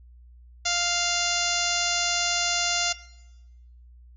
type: harmonic tone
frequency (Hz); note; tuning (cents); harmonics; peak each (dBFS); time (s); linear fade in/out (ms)
698; F5; -1; 1 / 2 / 3 / 4 / 5 / 6 / 7 / 8 / 9 / 10; -32 / -32 / -32 / -32 / -32 / -32 / -32 / -32 / -32 / -32; 0.65-2.93; 10
effects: noise-tail reverb RT60 1.0 s tail -19 dB re dry + added 60 Hz sine -47 dBFS peak until 4.16 s